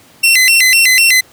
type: tone with vibrato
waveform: sawtooth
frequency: 2349 Hz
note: D7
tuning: in tune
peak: -3 dBFS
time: 0.23-1.21 s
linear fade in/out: 10 ms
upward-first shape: square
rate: 4 Hz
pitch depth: 250 cents each way
effects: pink hiss -44 dBFS RMS until 1.32 s + high-pass 100 Hz 12 dB/octave